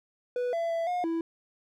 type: tone with pitch steps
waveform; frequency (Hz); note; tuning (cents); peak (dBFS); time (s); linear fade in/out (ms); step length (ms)
triangle; 492.6 / 671 / 666 / 716 / 330.3; B4 / E5 / E5 / F5 / E4; -5 / +31 / +18 / +43 / +4; -25; 0.36-1.21; 2; 170
effects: none